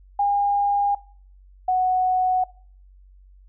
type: tone pair in turn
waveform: sine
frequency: 810 / 739.7 Hz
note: G#5 / F#5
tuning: -43 / -1 cents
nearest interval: major second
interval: 158 cents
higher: first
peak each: -17 dBFS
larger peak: neither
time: 0.19-0.95 / 1.68-2.44 s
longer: neither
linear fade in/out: 5 ms
effects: noise-tail reverb RT60 0.5 s tail -22 dB re dry + added 47 Hz sine -47 dBFS peak until 3.48 s